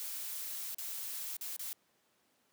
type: noise with dropouts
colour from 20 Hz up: blue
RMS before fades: -41 dBFS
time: 0-1.73 s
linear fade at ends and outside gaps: 0 ms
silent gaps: 0.746-0.784 / 1.367-1.411 / 1.564-1.594 s
effects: pink hiss -73 dBFS RMS until 2.52 s + high-pass 200 Hz 12 dB/octave